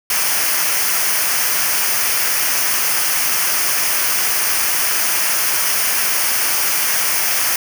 white noise with comb filter, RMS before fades -17 dBFS, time 0.1-7.56 s, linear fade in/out 2 ms, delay 0.26 ms, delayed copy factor -0.65, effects none

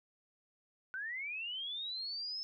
sine linear sweep, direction up, 1480 to 5274 Hz, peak -38 dBFS, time 0.94-2.43 s, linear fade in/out 0 ms, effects none

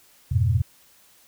sine chord, F diminished, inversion none, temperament equal, 87.31 / 103.83 / 123.47 Hz, F2 / Ab2 / Cb3, 0 / 0 / 0 cents, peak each -22 dBFS, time 0.31-0.62 s, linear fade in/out 10 ms, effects white hiss -56 dBFS RMS until 1.27 s

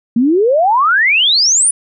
sine exponential sweep, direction up, 223.2 to 10000 Hz, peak -8 dBFS, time 0.16-1.71 s, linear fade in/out 5 ms, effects none

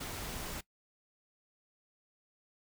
pink noise, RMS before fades -41 dBFS, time 0-0.61 s, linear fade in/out 10 ms, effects noise-tail reverb RT60 0.1 s tail -20 dB re dry

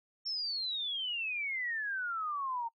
sine exponential sweep, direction down, 5470 to 906 Hz, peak -33 dBFS, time 0.25-2.69 s, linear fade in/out 20 ms, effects noise-tail reverb RT60 0.1 s tail -25 dB re dry

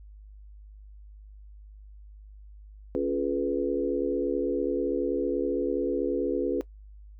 sine chord, C# dominant seventh, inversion none, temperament equal with one note detuned, 277.2 / 349.2 / 424.8 / 493.9 Hz, C#4 / E#4 / G#4 / B4, 0 / 0 / +39 / 0 cents, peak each -30 dBFS, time 2.95-6.61 s, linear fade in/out 0 ms, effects noise-tail reverb RT60 0.1 s tail -19 dB re dry + added 51 Hz sine -45 dBFS peak until 7.19 s

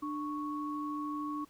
sine tone pair together, 297.8 / 1108.7 Hz, D4 / C#6, +24 / 0 cents, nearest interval octave + major seventh, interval 2276 cents, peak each -36 / -38 dBFS, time 0.02-1.45 s, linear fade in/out 10 ms, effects pink hiss -64 dBFS RMS until 1.49 s

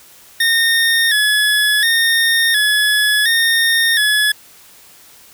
25% pulse tone with vibrato, 1767 Hz, A6, 7 cents sharp, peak -8 dBFS, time 0.4-4.32 s, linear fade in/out 5 ms, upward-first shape square, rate 0.7 Hz, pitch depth 67 cents each way, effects white hiss -44 dBFS RMS until 5.33 s

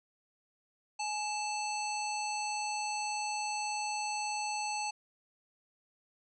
harmonic tone with a mistuned harmonic, 880 Hz, A5, in tune, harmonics 1 / 3 / 5 / 7 / 9, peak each -35 / -40 / -42 / -43 / -45 dBFS, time 0.99-4.91 s, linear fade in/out 10 ms, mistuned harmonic 1, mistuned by -77 cents, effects none

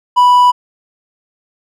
triangle tone, 986 Hz, B5, 3 cents flat, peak -3 dBFS, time 0.16-0.52 s, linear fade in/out 20 ms, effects none

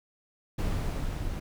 brown noise with level ramp, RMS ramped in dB -28 to -34 dBFS, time 0.58-1.4 s, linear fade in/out 10 ms, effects none

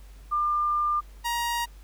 sine / sawtooth tone pair in turn, 1198 / 944.7 Hz, D6 / A#5, +34 / +23 cents, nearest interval major third, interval 411 cents, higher first, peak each -22 dBFS, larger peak neither, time 0.31-1.01 / 1.24-1.66 s, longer first, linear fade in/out 20 ms, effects added 49 Hz sine -44 dBFS peak until 1.83 s + pink hiss -58 dBFS RMS until 1.83 s

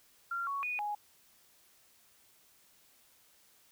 sine tone with pitch steps, 1381 / 1115 / 2468 / 831 Hz, F6 / C#6 / D#7 / G#5, -20 / +10 / -15 / +1 cents, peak -33 dBFS, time 0.31-0.95 s, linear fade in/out 5 ms, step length 160 ms, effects white hiss -65 dBFS RMS until 3.71 s

